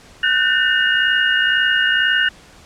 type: tone cluster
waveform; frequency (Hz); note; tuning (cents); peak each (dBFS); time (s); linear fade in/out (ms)
sine; 1480 / 1542 / 1803 / 2855; F#6 / G6 / A6 / F7; 0 / -29 / +42 / +37; -19; 0.23-2.29; 5
effects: pink hiss -45 dBFS RMS until 2.65 s + low-pass 8000 Hz 12 dB/octave